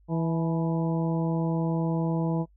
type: harmonic tone with a mistuned harmonic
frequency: 163.9 Hz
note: E3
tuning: 10 cents flat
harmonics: 1 / 2 / 3 / 4 / 5 / 6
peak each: -25 / -31 / -35 / -37 / -39 / -41 dBFS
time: 0.08-2.46 s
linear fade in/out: 50 ms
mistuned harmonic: 5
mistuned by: +57 cents
effects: noise-tail reverb RT60 0.1 s tail -25 dB re dry + added 50 Hz sine -56 dBFS peak until 2.56 s